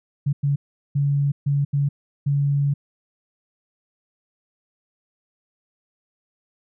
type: tone bursts at uneven times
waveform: sine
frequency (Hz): 141.8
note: C#3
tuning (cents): +40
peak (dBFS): -17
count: 6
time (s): 0.26-0.33 / 0.43-0.56 / 0.95-1.32 / 1.46-1.65 / 1.73-1.89 / 2.26-2.74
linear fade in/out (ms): 10
effects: none

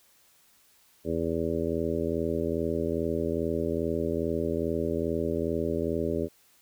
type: harmonic tone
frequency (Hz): 82.41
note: E2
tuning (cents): 0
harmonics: 1 / 2 / 3 / 4 / 5 / 6 / 7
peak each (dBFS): -36 / -36 / -33 / -33 / -31 / -36 / -35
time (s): 1.04-6.29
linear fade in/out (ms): 50
effects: white hiss -62 dBFS RMS until 6.61 s

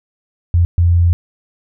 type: tone bursts at uneven times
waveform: sine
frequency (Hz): 86.2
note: F2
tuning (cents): -22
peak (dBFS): -8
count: 2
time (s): 0.54-0.65 / 0.78-1.13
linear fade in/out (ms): 0
effects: none

